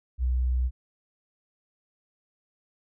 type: tone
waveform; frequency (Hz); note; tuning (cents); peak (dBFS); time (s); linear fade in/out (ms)
sine; 62.6; B1; +24; -22; 0.18-0.71; 50
effects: none